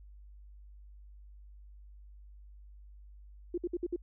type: tone bursts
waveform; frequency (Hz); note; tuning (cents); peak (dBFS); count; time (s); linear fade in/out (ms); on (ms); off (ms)
sine; 349.2; F4; 0; -30; 5; 3.54-3.962; 5; 38; 58
effects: added 50 Hz sine -50 dBFS peak until 4.02 s